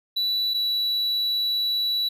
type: tone pair in turn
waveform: triangle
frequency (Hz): 3951 / 3935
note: B7 / B7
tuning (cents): 0 / -7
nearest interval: unison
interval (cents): 7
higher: first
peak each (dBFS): -20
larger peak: neither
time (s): 0.16-0.54 / 0.54-2.09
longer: second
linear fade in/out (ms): 10
effects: none